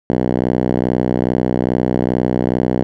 5% pulse tone with band-pass filter, 62.4 Hz, B1, 19 cents sharp, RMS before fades -17 dBFS, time 0.1-2.83 s, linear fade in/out 0 ms, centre 230 Hz, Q 0.78, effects none

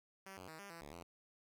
5% pulse tone with pitch steps, 192.8 / 92.3 / 159 / 199.9 / 167.4 / 72.6 / 85.6 Hz, G3 / F#2 / D#3 / G3 / E3 / D2 / F2, -28 / -4 / +38 / +34 / +27 / -19 / -34 cents, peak -39 dBFS, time 0.26-1.03 s, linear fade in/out 5 ms, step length 110 ms, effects none

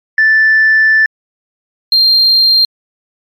sine tone pair in turn, 1760 / 4186 Hz, A6 / C8, 0 / 0 cents, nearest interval octave + minor third, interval 1500 cents, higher second, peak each -4 dBFS, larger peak neither, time 0.18-1.06 / 1.92-2.65 s, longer first, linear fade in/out 2 ms, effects tanh soft clip ceiling -2 dBFS + MP3 96 kbps

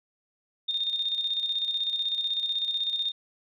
sine tone with tremolo, 3656 Hz, A#7, 34 cents flat, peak -24 dBFS, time 0.68-3.12 s, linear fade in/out 10 ms, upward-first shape square, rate 16 Hz, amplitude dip 50%, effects none

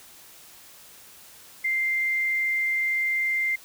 sine tone, 2093 Hz, C7, in tune, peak -22 dBFS, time 1.64-3.56 s, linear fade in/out 10 ms, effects white hiss -49 dBFS RMS until 3.64 s

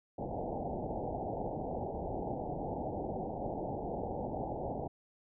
white low-pass noise, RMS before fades -38 dBFS, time 0.18-4.88 s, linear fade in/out 10 ms, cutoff 850 Hz, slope 96 dB/octave, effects none

